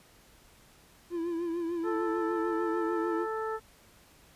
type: tone with vibrato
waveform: triangle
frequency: 338.7 Hz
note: E4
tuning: 47 cents sharp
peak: -28 dBFS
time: 1.1-3.27 s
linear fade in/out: 50 ms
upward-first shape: triangle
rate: 6.7 Hz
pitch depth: 68 cents each way
type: harmonic tone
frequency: 440 Hz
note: A4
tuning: in tune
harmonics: 1 / 2 / 3 / 4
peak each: -33 / -38 / -37 / -44 dBFS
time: 1.83-3.6 s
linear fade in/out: 50 ms
effects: pink hiss -59 dBFS RMS until 4.35 s + resampled to 32000 Hz